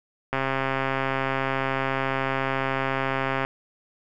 click train, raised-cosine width 0.5 ms, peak -10 dBFS, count 419, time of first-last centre 0.33-3.449 s, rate 134 Hz, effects none

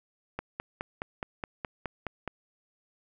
click train, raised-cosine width 0.5 ms, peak -18 dBFS, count 10, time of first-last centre 0.39-2.277 s, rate 4.77 Hz, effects none

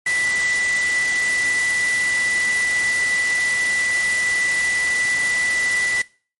sine tone in noise, 1975.5 Hz, B6, in tune, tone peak -18 dBFS, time 0.06-6.02 s, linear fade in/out 5 ms, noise white, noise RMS -27 dBFS, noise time 0.06-6.02 s, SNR +6 dB, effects noise-tail reverb RT60 0.4 s tail -21 dB re dry + MP3 48 kbps

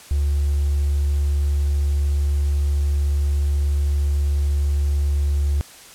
triangle tone with hard clipping, 71.6 Hz, D2, 43 cents flat, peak -17 dBFS, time 0.11-5.61 s, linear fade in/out 0 ms, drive 4 dB, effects white hiss -43 dBFS RMS until 5.94 s + low-pass 11000 Hz 12 dB/octave

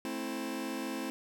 sawtooth chord, A minor, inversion none, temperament just, 220 / 264 / 330 Hz, A3 / C4 / E4, 0 / +16 / +2 cents, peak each -37 / -34 / -35 dBFS, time 0.05-1.1 s, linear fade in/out 0 ms, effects none

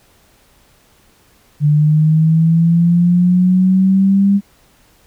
sine linear sweep, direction up, 146.83 to 200.8 Hz, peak -8 dBFS, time 1.6-4.41 s, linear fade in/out 50 ms, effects pink hiss -52 dBFS RMS until 5.06 s

